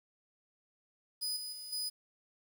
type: tone with level steps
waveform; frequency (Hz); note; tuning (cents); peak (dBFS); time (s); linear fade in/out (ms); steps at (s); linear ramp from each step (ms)
sawtooth; 4978; D#8; 0; -31 / -37 / -41 / -32; 1.21-1.9; 20; 1.36 / 1.52 / 1.72; 10
effects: 10-bit